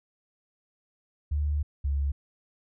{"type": "tone pair in turn", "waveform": "sine", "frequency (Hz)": [73.7, 70.23], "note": ["D2", "C#2"], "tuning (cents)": [7, 23], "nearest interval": "minor second", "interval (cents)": 84, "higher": "first", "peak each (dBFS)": -24, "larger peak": "neither", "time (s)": [[1.31, 1.63], [1.84, 2.12]], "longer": "first", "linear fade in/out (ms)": 10, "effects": []}